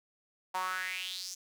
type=tone with high-pass filter sweep; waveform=sawtooth; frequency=185 Hz; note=F#3; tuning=in tune; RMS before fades=-37 dBFS; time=0.54-1.35 s; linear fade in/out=10 ms; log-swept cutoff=860 to 6300 Hz; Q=5; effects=none